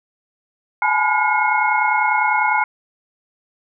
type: tone cluster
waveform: sine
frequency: 838 / 868 / 995 / 1431 / 2168 Hz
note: G#5 / A5 / B5 / F6 / C#7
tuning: +15 / -24 / +13 / +42 / -39 cents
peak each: -21 dBFS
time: 0.82-2.64 s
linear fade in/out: 2 ms
effects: none